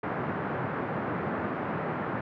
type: band-pass noise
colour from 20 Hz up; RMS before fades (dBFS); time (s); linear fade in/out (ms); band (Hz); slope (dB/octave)
pink; -32; 0.03-2.21; 5; 120 to 1700; 24
effects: none